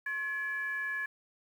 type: tone with frequency modulation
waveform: sine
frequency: 1701 Hz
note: G#6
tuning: 41 cents sharp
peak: -32 dBFS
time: 0.06-1.06 s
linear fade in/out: 5 ms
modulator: 627 Hz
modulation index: 0.41
effects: 10-bit